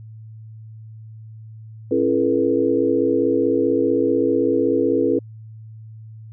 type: tone cluster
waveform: sine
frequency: 272.1 / 336.9 / 426.2 / 482 Hz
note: C#4 / E4 / G#4 / B4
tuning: -32 / +38 / +45 / -42 cents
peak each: -21 dBFS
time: 1.91-5.19 s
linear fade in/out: 5 ms
effects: added 110 Hz sine -36 dBFS peak until 6.32 s